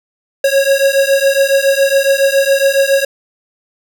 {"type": "beating tone pair", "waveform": "square", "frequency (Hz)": [545, 552.2], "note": ["C#5", "C#5"], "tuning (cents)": [-29, -7], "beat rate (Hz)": 7.2, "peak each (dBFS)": [-13, -13], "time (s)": [0.44, 3.05], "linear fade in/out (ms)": 5, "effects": []}